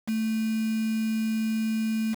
sine tone with quantisation, 220.9 Hz, A3, 7 cents sharp, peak -24 dBFS, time 0.07-2.15 s, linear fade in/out 20 ms, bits 6, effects none

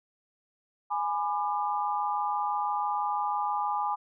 sine chord, G# diminished, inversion none, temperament just, 830.6 / 996.7 / 1196.1 Hz, G#5 / B5 / D6, 0 / +16 / +31 cents, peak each -29 / -32 / -33 dBFS, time 0.9-3.96 s, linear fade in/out 20 ms, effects none

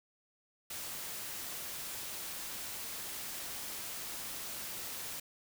white noise, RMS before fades -42 dBFS, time 0.7-5.2 s, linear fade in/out 5 ms, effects none

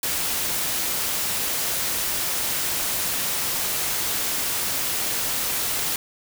white noise, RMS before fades -25 dBFS, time 0.03-5.96 s, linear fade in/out 2 ms, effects none

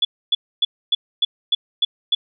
sine tone bursts, 3430 Hz, A7, 45 cents flat, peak -13 dBFS, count 8, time 0.02-2.15 s, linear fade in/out 5 ms, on 30 ms, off 270 ms, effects none

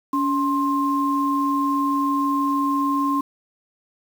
sine tone pair together, 282.9 / 1056.4 Hz, C#4 / C6, +35 / +16 cents, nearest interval octave + major seventh, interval 2281 cents, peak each -21 dBFS, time 0.13-3.21 s, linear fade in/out 5 ms, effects 7-bit

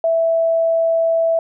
sine tone, 659 Hz, E5, 1 cent flat, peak -13 dBFS, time 0.04-1.39 s, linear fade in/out 2 ms, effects none

